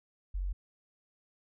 sine tone, 46.25 Hz, F#1, in tune, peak -31 dBFS, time 0.34-0.53 s, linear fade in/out 10 ms, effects none

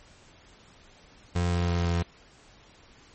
30% pulse tone with pitch steps, 87.6 / 86.94 / 86.29 / 85.65 Hz, F2 / F2 / F2 / F2, +6 / -7 / -20 / -33 cents, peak -21 dBFS, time 1.35-2.03 s, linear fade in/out 10 ms, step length 170 ms, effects pink hiss -55 dBFS RMS until 3.14 s + MP3 32 kbps

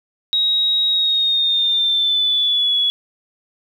sine tone with pitch glide, 3800 to 3385 Hz, A#7 to G#7, +33 to +32 cents, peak -14 dBFS, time 0.33-2.9 s, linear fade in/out 0 ms, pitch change -201 cents, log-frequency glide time 0.88-2.75 s, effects 8-bit

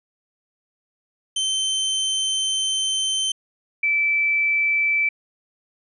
sawtooth / sine tone pair in turn, 3097 / 2320 Hz, G7 / D7, -22 / -22 cents, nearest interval perfect fourth, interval 500 cents, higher first, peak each -17 dBFS, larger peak neither, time 1.36-3.32 / 3.83-5.09 s, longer first, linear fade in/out 5 ms, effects resampled to 24000 Hz

